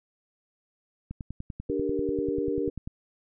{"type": "click train", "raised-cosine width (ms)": 5, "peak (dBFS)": -23, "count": 19, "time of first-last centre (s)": [1.11, 2.875], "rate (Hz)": 10.2}
{"type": "chord", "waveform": "sine", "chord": "G minor", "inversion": "second", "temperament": "equal", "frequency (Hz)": [293.7, 392, 466.2], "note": ["D4", "G4", "Bb4"], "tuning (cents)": [0, 0, 0], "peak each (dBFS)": -30, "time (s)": [1.69, 2.7], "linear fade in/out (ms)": 10}
{"effects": []}